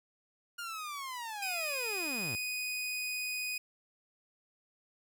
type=linear sweep; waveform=sawtooth; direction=down; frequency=1429 to 87.31 Hz; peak=-35 dBFS; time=0.58-2.36 s; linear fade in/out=10 ms
type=tone; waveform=sawtooth; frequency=2489 Hz; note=D#7; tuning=in tune; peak=-31 dBFS; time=1.42-3.58 s; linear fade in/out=5 ms
effects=none